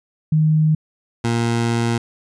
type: tone pair in turn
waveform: sine / 20% pulse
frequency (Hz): 155.56 / 116.88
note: D#3 / A#2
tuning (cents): 0 / +5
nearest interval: perfect fourth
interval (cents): 495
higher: first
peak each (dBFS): -12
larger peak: neither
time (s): 0.32-0.75 / 1.24-1.98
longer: second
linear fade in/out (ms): 5
effects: resampled to 22050 Hz